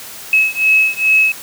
sine beating tone pair, 2575 / 2577.4 Hz, E7 / E7, -41 / -40 cents, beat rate 2.4 Hz, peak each -13 dBFS, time 0.33-1.32 s, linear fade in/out 2 ms, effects white hiss -32 dBFS RMS until 1.42 s + high-pass 80 Hz 12 dB/octave

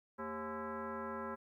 sine tone with frequency modulation, 396.4 Hz, G4, 19 cents sharp, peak -39 dBFS, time 0.18-1.36 s, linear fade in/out 20 ms, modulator 312 Hz, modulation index 3.6, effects 13-bit

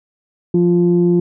sine tone pair together, 174.61 / 349.2 Hz, F3 / F4, 0 / 0 cents, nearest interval octave, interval 1200 cents, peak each -12 dBFS, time 0.54-1.2 s, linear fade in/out 5 ms, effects tanh soft clip ceiling -4 dBFS

